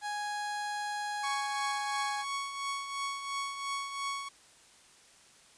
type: tone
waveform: 30% pulse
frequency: 830 Hz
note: G#5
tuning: 1 cent flat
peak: -31 dBFS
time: 0.01-2.25 s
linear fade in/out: 50 ms
type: tone with tremolo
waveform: sawtooth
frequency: 1112 Hz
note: C#6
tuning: 5 cents sharp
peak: -28 dBFS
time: 1.23-4.29 s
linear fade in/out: 10 ms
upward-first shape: triangle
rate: 2.9 Hz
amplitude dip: 60%
effects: white hiss -59 dBFS RMS until 5.57 s + resampled to 22050 Hz